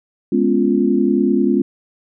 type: chord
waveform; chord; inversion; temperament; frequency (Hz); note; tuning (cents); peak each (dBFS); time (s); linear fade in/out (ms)
sine; C# dominant seventh; second; equal; 207.7 / 246.9 / 277.2 / 349.2; G#3 / B3 / C#4 / E#4; 0 / 0 / 0 / 0; -18; 0.32-1.62; 5
effects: none